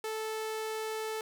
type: tone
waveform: sawtooth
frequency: 438 Hz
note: A4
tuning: 8 cents flat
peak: -30 dBFS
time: 0.04-1.21 s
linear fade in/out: 2 ms
effects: none